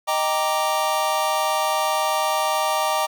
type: chord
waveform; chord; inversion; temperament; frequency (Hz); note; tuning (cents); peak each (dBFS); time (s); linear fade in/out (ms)
square; Eb major seventh; none; equal; 622.3 / 784 / 932.3 / 1174.7; Eb5 / G5 / Bb5 / D6; 0 / 0 / 0 / 0; -26; 0.07-3.07; 20
effects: none